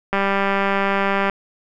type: click train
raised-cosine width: 0.5 ms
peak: -5 dBFS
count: 231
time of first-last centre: 0.13-1.298 s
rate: 197 Hz
effects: none